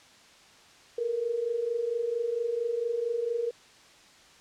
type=tone pair together; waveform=sine; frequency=450 / 474.4 Hz; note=A4 / A#4; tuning=+39 / +30 cents; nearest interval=minor second; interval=91 cents; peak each=-33 / -28 dBFS; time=0.98-3.51 s; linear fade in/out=5 ms; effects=white hiss -55 dBFS RMS until 4.4 s + low-pass 6000 Hz 12 dB/octave